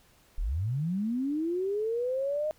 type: linear sweep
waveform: sine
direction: up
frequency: 30.17 to 622.3 Hz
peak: -27 dBFS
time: 0.38-2.51 s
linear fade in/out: 0 ms
effects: pink hiss -62 dBFS RMS until 2.58 s